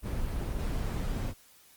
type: noise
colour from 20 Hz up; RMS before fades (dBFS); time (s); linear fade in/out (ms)
brown; -32; 0.02-1.34; 50
effects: white hiss -59 dBFS RMS until 1.76 s + Opus 24 kbps